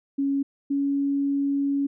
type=tone pair in turn; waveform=sine; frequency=277.2 / 279.9 Hz; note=C#4 / C#4; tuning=0 / +17 cents; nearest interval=unison; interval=17 cents; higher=second; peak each=-21 dBFS; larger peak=neither; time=0.18-0.43 / 0.7-1.87 s; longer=second; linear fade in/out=10 ms; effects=none